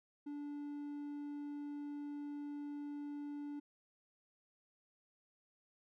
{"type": "tone", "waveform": "triangle", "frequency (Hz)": 290.4, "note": "D4", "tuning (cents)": -19, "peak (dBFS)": -40, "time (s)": [0.26, 3.6], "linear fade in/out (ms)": 10, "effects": []}